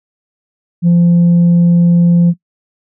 sine tone, 172.5 Hz, F3, 21 cents flat, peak -3 dBFS, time 0.82-2.34 s, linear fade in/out 50 ms, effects noise-tail reverb RT60 0.1 s tail -20 dB re dry + tanh soft clip ceiling -4 dBFS

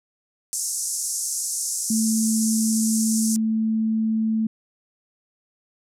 pink band-pass noise, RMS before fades -27 dBFS, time 0.53-3.36 s, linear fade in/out 0 ms, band 5700 to 11000 Hz, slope 48 dB/octave
sine tone, 220.8 Hz, A3, 6 cents sharp, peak -19 dBFS, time 1.9-4.47 s, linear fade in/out 5 ms
effects none

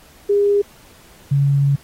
sine tone pair in turn, 406.1 / 140.22 Hz, G#4 / C#3, -39 / +20 cents, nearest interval octave + tritone, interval 1841 cents, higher first, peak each -12 dBFS, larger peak neither, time 0.29-0.62 / 1.31-1.76 s, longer second, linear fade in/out 10 ms, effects pink hiss -48 dBFS RMS until 1.83 s + AAC 48 kbps

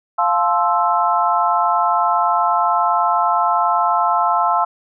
sine chord, F major seventh, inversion none, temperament equal with one note detuned, 698.5 / 867.9 / 1046.5 / 1318.5 Hz, F5 / A5 / C6 / E6, 0 / -24 / 0 / 0 cents, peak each -19 dBFS, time 0.18-4.65 s, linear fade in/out 10 ms, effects none

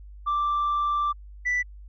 sine tone pair in turn, 1174.7 / 1975.6 Hz, D6 / B6, 0 / 0 cents, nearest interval major sixth, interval 900 cents, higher second, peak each -20 dBFS, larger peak neither, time 0.26-1.13 / 1.45-1.63 s, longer first, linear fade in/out 20 ms, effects tanh soft clip ceiling -20 dBFS + added 50 Hz sine -41 dBFS peak until 1.88 s

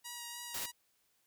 5% pulse tone with vibrato, 955 Hz, A#5, 42 cents sharp, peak -31 dBFS, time 0.04-0.72 s, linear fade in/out 20 ms, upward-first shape sine, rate 3.3 Hz, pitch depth 15 cents each way
white noise, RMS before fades -40 dBFS, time 0.54-0.66 s, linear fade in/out 5 ms
effects white hiss -75 dBFS RMS until 1.26 s

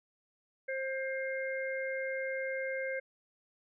harmonic tone, 530 Hz, C5, 22 cents sharp, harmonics 1 / 3 / 4, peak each -35 / -40 / -40 dBFS, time 0.68-3 s, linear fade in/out 10 ms, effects none

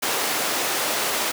pink high-pass noise, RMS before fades -24 dBFS, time 0.02-1.32 s, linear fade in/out 10 ms, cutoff 430 Hz, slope 12 dB/octave, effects none

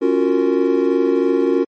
triangle chord, Gb major seventh, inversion second, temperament just, 277.5 / 346.9 / 370 / 462.5 Hz, Db4 / F4 / Gb4 / Bb4, +2 / -12 / 0 / -14 cents, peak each -17 dBFS, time 0.01-1.65 s, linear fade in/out 20 ms, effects MP3 32 kbps

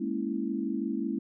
sine chord, A# half-diminished seventh, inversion third, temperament equal, 207.7 / 233.1 / 277.2 / 329.6 Hz, G#3 / A#3 / C#4 / E4, 0 / 0 / 0 / 0 cents, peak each -34 dBFS, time 0-1.19 s, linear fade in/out 10 ms, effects none

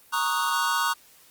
square chord, D# minor seventh, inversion second, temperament equal, 932.3 / 1108.7 / 1244.5 / 1480 Hz, A#5 / C#6 / D#6 / F#6, 0 / 0 / 0 / 0 cents, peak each -29 dBFS, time 0.12-0.94 s, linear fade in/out 20 ms, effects white hiss -55 dBFS RMS until 1.3 s + Opus 32 kbps

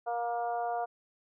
harmonic tone, 236.2 Hz, A#3, 23 cents sharp, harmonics 2 / 3 / 4 / 5 / 6, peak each -39 / -31 / -41 / -45 / -46 dBFS, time 0.06-0.86 s, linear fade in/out 20 ms, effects none

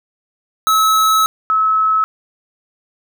square / sine tone pair in turn, 1294 / 1294 Hz, E6 / E6, -32 / -32 cents, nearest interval unison, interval 0 cents, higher neither, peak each -11 dBFS, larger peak neither, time 0.67-1.26 / 1.5-2.04 s, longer first, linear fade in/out 0 ms, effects none

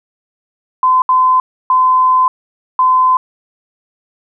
sine tone bursts at uneven times, 1024 Hz, C6, 38 cents flat, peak -7 dBFS, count 4, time 0.83-1.02 / 1.09-1.4 / 1.7-2.28 / 2.79-3.17 s, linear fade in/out 2 ms, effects none

